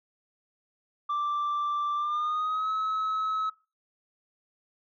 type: tone with pitch glide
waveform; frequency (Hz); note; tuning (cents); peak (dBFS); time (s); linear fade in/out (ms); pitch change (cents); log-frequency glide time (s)
sine; 1174.7 to 1288.4; D6 to E6; 0 to -40; -24; 1.09-3.5; 10; +160; 1.95-2.7
effects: noise-tail reverb RT60 0.3 s tail -19 dB re dry + tanh soft clip ceiling -25 dBFS